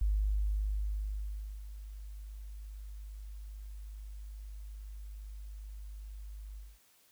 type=tone with ADSR envelope; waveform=sine; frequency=51.2 Hz; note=G#1; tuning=24 cents flat; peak=-26 dBFS; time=0.01-6.79 s; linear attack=6 ms; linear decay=1600 ms; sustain=-16 dB; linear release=220 ms; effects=white hiss -66 dBFS RMS until 7.11 s